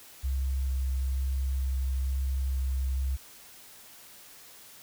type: tone with vibrato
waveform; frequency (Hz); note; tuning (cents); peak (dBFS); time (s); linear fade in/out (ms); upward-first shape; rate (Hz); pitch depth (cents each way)
sine; 66.1; C2; +18; -26; 0.23-3.17; 20; square; 1.1; 9
effects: white hiss -51 dBFS RMS until 4.82 s